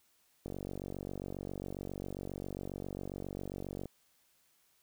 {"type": "click train", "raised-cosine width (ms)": 2, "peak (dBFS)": -27, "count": 162, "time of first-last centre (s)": [0.46, 3.857], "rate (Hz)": 47.4, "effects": ["white hiss -71 dBFS RMS until 4.82 s"]}